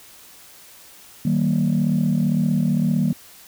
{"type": "chord", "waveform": "sine", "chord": "Eb major", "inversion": "none", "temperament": "equal with one note detuned", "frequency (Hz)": [155.56, 191.08, 233.1], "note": ["Eb3", "G3", "Bb3"], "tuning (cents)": [0, -44, 0], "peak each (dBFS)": -20, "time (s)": [1.25, 3.13], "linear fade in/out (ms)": 5, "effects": ["tanh soft clip ceiling -11 dBFS", "white hiss -46 dBFS RMS until 3.47 s"]}